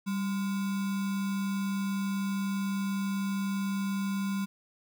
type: tone with sample-and-hold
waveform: sine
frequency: 196 Hz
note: G3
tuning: in tune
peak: -28 dBFS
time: 0.06-4.46 s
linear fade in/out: 20 ms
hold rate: 1225 Hz
effects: none